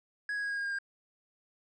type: tone with pitch steps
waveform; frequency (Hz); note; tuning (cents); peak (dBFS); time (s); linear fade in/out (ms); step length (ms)
triangle; 1667 / 1656.4 / 1646 / 1635.5 / 1625.2 / 1614.9 / 1604.6; G#6 / G#6 / G#6 / G#6 / G#6 / G#6 / G6; +6 / -5 / -16 / -27 / -38 / -49 / +40; -30; 0.29-0.787; 2; 71
effects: resampled to 22050 Hz